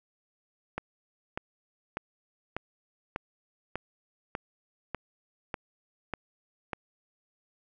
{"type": "click train", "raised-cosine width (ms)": 0.5, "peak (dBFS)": -17, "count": 11, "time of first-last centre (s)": [0.78, 6.732], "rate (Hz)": 1.68, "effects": []}